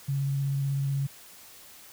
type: tone with vibrato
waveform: sine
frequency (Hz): 138.3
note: C#3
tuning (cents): -4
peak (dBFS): -25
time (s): 0.08-1.07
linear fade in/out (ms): 10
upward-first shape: triangle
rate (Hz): 16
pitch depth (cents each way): 18
effects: white hiss -50 dBFS RMS until 1.92 s